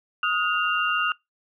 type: tone cluster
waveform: sine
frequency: 1252 / 1439 / 2781 Hz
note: D#6 / F#6 / F7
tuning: +10 / -49 / -8 cents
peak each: -25 dBFS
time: 0.23-1.12 s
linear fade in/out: 2 ms
effects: noise-tail reverb RT60 0.2 s tail -25 dB re dry